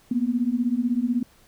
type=beating tone pair; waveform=sine; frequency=233.3 / 249.3 Hz; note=A#3 / B3; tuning=+2 / +16 cents; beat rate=16 Hz; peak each=-24 / -23 dBFS; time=0.11-1.23 s; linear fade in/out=5 ms; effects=pink hiss -57 dBFS RMS until 1.47 s